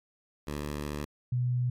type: tone pair in turn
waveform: 10% pulse / sine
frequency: 73.6 / 123.78 Hz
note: D2 / B2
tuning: +4 / +4 cents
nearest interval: major sixth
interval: 900 cents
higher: second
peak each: -25 dBFS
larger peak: neither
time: 0.47-1.05 / 1.32-1.7 s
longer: first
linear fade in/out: 5 ms
effects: MP3 96 kbps